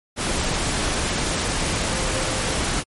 sine tone in noise, 523.3 Hz, C5, in tune, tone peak -31 dBFS, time 1.89-2.58 s, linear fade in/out 50 ms, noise pink, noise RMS -23 dBFS, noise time 0.16-2.84 s, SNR -11 dB, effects MP3 48 kbps

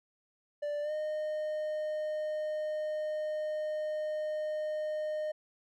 triangle tone with pitch glide, 587.3 to 613.3 Hz, D5 to D#5, 0 to -25 cents, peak -30 dBFS, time 0.62-5.32 s, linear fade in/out 10 ms, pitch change +75 cents, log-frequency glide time 0.82-0.92 s, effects none

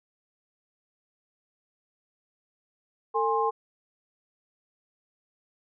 sine tone cluster, 448.7 / 824 / 1057 Hz, A4 / G#5 / C6, +34 / -14 / +17 cents, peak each -27 dBFS, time 3.14-3.51 s, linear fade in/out 20 ms, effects none

